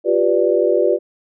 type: chord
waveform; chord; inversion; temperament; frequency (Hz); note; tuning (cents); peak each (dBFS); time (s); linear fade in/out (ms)
sine; G dominant seventh; third; equal with one note detuned; 352.7 / 392 / 493.9 / 587.3; F4 / G4 / B4 / D5; +17 / 0 / 0 / 0; -18; 0.04-0.99; 50
effects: none